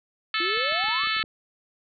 harmonic tone, 437 Hz, A4, 12 cents flat, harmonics 3 / 4 / 5 / 6 / 7 / 8 / 9 / 10, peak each -29 / -30 / -31 / -32 / -32 / -33 / -34 / -34 dBFS, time 0.34-1.23 s, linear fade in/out 2 ms
sine exponential sweep, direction up, 328 to 1266 Hz, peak -30 dBFS, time 0.4-1.07 s, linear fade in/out 5 ms
clicks, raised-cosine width 2 ms, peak -34 dBFS, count 9, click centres 0.574 / 0.723 / 0.841 / 0.885 / 1.036 / 1.072 / 1.166 / 1.196 / 1.239 s
effects none

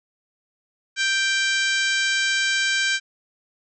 harmonic tone with a mistuned harmonic, 784 Hz, G5, in tune, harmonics 2 / 3 / 4 / 5 / 6 / 7 / 8 / 9 / 10, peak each -22 / -26 / -28 / -30 / -32 / -33 / -34 / -35 / -36 dBFS, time 0.96-3 s, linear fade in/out 50 ms, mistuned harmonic 9, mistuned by -32 cents, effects none

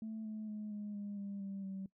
sine tone with pitch steps, 220 / 215.8 / 211.8 / 207.8 / 203.8 / 200 / 196.22 / 192.52 Hz, A3 / A3 / G#3 / G#3 / G#3 / G3 / G3 / G3, 0 / -33 / +34 / +1 / -32 / +35 / +2 / -31 cents, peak -39 dBFS, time 0.02-1.86 s, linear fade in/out 2 ms, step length 230 ms, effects noise-tail reverb RT60 0.1 s tail -21 dB re dry + tanh soft clip ceiling -37 dBFS

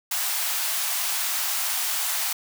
white high-pass noise, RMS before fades -26 dBFS, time 0.11-2.33 s, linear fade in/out 5 ms, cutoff 660 Hz, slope 48 dB/octave, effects none

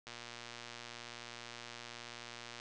click train, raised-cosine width 0.2 ms, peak -29 dBFS, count 302, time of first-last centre 0.07-2.599 s, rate 119 Hz, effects resampled to 24000 Hz

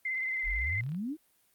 sine tone with vibrato, 2066 Hz, C7, 22 cents flat, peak -30 dBFS, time 0.05-0.81 s, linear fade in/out 5 ms, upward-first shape sine, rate 18 Hz, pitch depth 35 cents each way
click train, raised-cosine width 0.3 ms, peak -40 dBFS, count 30, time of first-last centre 0.15-0.947 s, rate 36.4 Hz
sine exponential sweep, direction up, 36.51 to 334.2 Hz, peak -32 dBFS, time 0.43-1.17 s, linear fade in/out 50 ms
effects white hiss -69 dBFS RMS until 1.54 s + Opus 32 kbps

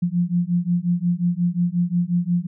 sine beating tone pair, 172.3 / 177.9 Hz, F3 / F3, -23 / +32 cents, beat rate 5.6 Hz, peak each -21 dBFS, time 0.02-2.47 s, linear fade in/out 10 ms, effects none

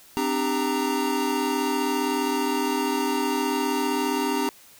square tone cluster, 259.1 / 298.6 / 397.1 / 931 Hz, C4 / D4 / G4 / A#5, -17 / +29 / +22 / -2 cents, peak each -29 dBFS, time 0.17-4.49 s, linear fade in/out 0 ms, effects white hiss -51 dBFS RMS until 4.79 s

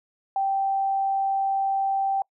sine tone, 781 Hz, G5, 7 cents flat, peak -21 dBFS, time 0.36-2.22 s, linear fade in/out 2 ms, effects noise-tail reverb RT60 0.1 s tail -26 dB re dry

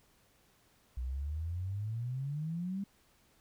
sine exponential sweep, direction up, 60.1 to 202.2 Hz, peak -34 dBFS, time 0.97-2.84 s, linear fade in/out 5 ms, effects pink hiss -68 dBFS RMS until 3.4 s

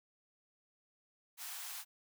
white high-pass noise, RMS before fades -45 dBFS, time 1.37-1.85 s, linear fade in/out 50 ms, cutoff 690 Hz, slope 96 dB/octave, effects none

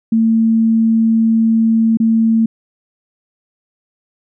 sine tone with dropouts, 225 Hz, A3, 39 cents sharp, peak -9 dBFS, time 0.12-2.46 s, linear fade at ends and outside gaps 5 ms, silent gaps 1.972-2 s, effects none

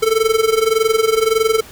square tone with amplitude modulation, 443.8 Hz, A4, 15 cents sharp, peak -10 dBFS, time 0.02-1.61 s, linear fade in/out 10 ms, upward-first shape sine, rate 21.7 Hz, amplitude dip 80%, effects pink hiss -39 dBFS RMS until 1.71 s

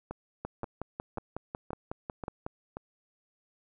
two click trains, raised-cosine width 1 ms, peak -21 / -23 dBFS, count 12 / 6, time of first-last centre 0.45-2.465 / 0.11-2.77 s, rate 5.46 / 1.88 Hz, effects none

